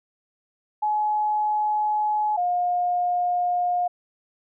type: tone pair in turn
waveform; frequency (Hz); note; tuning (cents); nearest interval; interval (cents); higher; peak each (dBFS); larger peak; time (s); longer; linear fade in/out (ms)
sine; 847 / 712.2; G#5 / F5; +34 / +34; minor third; 300; first; -20; neither; 0.82-2.37 / 2.37-3.88; first; 10
effects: none